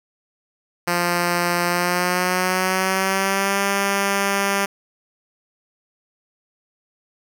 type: tone with pitch glide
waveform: 5% pulse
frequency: 174.61 to 198.27 Hz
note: F3 to G3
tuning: 0 to +20 cents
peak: -7 dBFS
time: 0.87-4.66 s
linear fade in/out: 10 ms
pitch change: +220 cents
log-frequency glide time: 1.66-3.59 s
effects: none